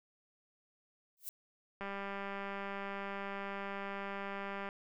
violet noise with exponential growth, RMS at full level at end -38 dBFS, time 1.17-1.29 s, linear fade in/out 1 ms, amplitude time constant 24 ms
click train, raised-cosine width 0.5 ms, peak -27 dBFS, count 571, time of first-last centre 1.81-4.689 s, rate 198 Hz
effects none

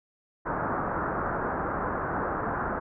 white low-pass noise, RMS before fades -30 dBFS, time 0.45-2.8 s, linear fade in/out 20 ms, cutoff 1500 Hz, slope 48 dB/octave, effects none

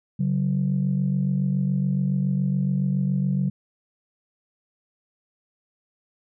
sine tone pair together, 140 / 187.13 Hz, C#3 / F#3, +18 / +20 cents, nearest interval perfect fourth, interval 502 cents, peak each -22 dBFS, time 0.19-3.5 s, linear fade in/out 10 ms, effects tanh soft clip ceiling -14 dBFS

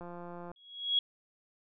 click train, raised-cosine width 1 ms, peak -32 dBFS, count 89, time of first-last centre 0.01-0.516 s, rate 174 Hz
sine tone with exponential growth, 3322 Hz, G#7, in tune, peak -22 dBFS, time 0.56-0.99 s, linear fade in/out 2 ms, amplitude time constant 93 ms
effects none

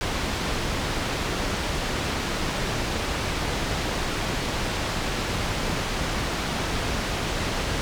pink low-pass noise, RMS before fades -27 dBFS, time 0.01-7.81 s, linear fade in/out 0 ms, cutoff 5500 Hz, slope 12 dB/octave, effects none

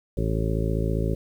harmonic tone, 55 Hz, A1, in tune, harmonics 1 / 2 / 3 / 4 / 5 / 6 / 7 / 8 / 10, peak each -26 / -28 / -29 / -36 / -34 / -37 / -32 / -34 / -36 dBFS, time 0.17-1.15 s, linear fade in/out 5 ms, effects 9-bit

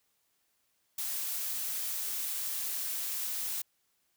blue noise, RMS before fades -35 dBFS, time 0.98-3.62 s, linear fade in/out 5 ms, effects white hiss -75 dBFS RMS until 4.16 s

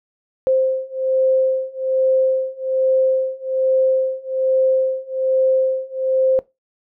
sine beating tone pair, 523.3 / 524.5 Hz, C5 / C5, 0 / +4 cents, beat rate 1.2 Hz, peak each -19 / -18 dBFS, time 0.47-6.39 s, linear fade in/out 0 ms, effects noise-tail reverb RT60 0.2 s tail -19 dB re dry

